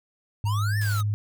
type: tone with vibrato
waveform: sine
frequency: 103.83 Hz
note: G#2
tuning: in tune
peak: -22 dBFS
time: 0.44-1.14 s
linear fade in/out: 0 ms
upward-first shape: square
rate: 3.6 Hz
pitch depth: 8 cents each way
type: exponential two-way sweep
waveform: square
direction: up then down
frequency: 889 to 1822 to 1217 Hz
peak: -31 dBFS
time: 0.45-1.03 s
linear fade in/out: 20 ms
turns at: 0.78 s
type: noise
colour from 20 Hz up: white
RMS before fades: -39 dBFS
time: 0.81-1.01 s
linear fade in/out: 5 ms
effects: none